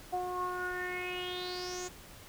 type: tone with low-pass filter sweep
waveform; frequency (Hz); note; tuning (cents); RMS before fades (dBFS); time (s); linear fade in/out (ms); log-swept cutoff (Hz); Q
sawtooth; 361.6; F#4; -40; -37; 0.12-1.89; 20; 740 to 7100; 7.6
effects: pink hiss -52 dBFS RMS until 2.28 s